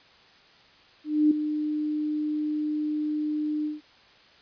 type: tone with ADSR envelope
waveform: sine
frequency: 302.4 Hz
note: D#4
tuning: 49 cents flat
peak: -15 dBFS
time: 1.04-3.81 s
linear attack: 270 ms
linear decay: 5 ms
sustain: -10 dB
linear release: 160 ms
effects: white hiss -55 dBFS RMS until 4.41 s + resampled to 11025 Hz